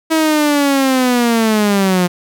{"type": "linear sweep", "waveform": "sawtooth", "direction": "down", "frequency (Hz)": [323.3, 175.3], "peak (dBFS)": -7, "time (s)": [0.1, 2.08], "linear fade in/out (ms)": 20, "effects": []}